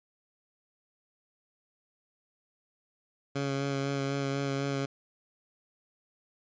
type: tone with vibrato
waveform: 15% pulse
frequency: 138.59 Hz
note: C#3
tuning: in tune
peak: -23 dBFS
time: 3.35-4.86 s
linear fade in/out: 10 ms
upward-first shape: sine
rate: 4 Hz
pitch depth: 18 cents each way
effects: resampled to 16000 Hz